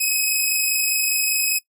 10% pulse tone pair together, 2541 / 2566 Hz, D#7 / E7, +36 / -47 cents, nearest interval unison, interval 17 cents, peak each -10 / -19 dBFS, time 0-1.59 s, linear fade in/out 10 ms, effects noise-tail reverb RT60 0.1 s tail -20 dB re dry

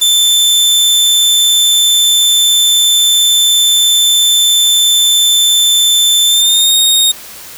sawtooth tone with pitch glide, 3537 to 3715 Hz, A7 to A#7, +8 to -7 cents, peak -4 dBFS, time 0.01-7.12 s, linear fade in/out 10 ms, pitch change +85 cents, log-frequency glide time 6.26-6.74 s, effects white hiss -31 dBFS RMS until 7.57 s

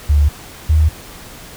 sine tone pair in turn, 73.1 / 77.68 Hz, D2 / D#2, -7 / -2 cents, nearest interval minor second, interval 105 cents, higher second, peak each -8 dBFS, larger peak neither, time 0.09-0.29 / 0.69-0.89 s, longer neither, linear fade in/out 10 ms, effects pink hiss -36 dBFS RMS until 1.56 s

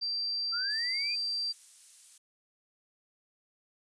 sine tone, 4699 Hz, D8, in tune, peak -30 dBFS, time 0.01-1.53 s, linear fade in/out 20 ms
sine linear sweep, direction up, 1339 to 2497 Hz, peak -35 dBFS, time 0.52-1.16 s, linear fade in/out 20 ms
violet noise, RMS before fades -48 dBFS, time 0.7-2.18 s, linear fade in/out 5 ms
effects resampled to 22050 Hz

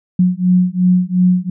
sine beating tone pair, 180 / 182.8 Hz, F#3 / F#3, -47 / -21 cents, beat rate 2.8 Hz, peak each -13 dBFS, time 0.19-1.5 s, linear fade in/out 5 ms, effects none

